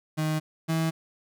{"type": "tone pair in turn", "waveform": "35% pulse", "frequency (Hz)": [155.56, 162.02], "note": ["D#3", "E3"], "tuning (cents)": [0, -30], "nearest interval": "minor second", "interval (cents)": 70, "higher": "second", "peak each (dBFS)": [-23, -22], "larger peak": "second", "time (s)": [[0.17, 0.4], [0.68, 0.91]], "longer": "neither", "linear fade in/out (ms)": 20, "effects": []}